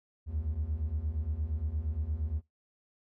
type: beating tone pair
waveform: triangle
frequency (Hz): 71.4 / 80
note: D2 / D#2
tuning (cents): -48 / +49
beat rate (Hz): 8.6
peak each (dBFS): -33 / -30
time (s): 0.26-2.42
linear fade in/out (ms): 50
effects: noise-tail reverb RT60 0.2 s tail -23 dB re dry + tanh soft clip ceiling -21 dBFS